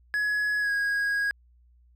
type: tone with pitch glide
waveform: triangle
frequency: 1684 to 1645.5 Hz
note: G#6 to G#6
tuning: +24 to -16 cents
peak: -22 dBFS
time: 0.14-1.31 s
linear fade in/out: 0 ms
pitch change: -40 cents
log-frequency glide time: 0.6-0.71 s
effects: added 60 Hz sine -56 dBFS peak until 1.95 s